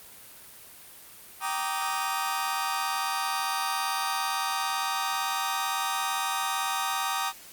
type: chord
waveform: sawtooth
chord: Eb major seventh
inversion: first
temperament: just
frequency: 777.8 / 933.4 / 1166.7 / 1244.5 Hz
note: G5 / Bb5 / D6 / Eb6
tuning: -14 / +2 / -12 / 0 cents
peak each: -29 dBFS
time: 1.4-7.33 s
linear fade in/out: 50 ms
effects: white hiss -48 dBFS RMS until 7.52 s + Opus 32 kbps